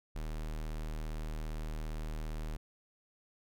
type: tone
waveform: square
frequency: 38.75 Hz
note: D#1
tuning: 6 cents flat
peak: -37 dBFS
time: 0.15-2.57 s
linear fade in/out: 10 ms
effects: none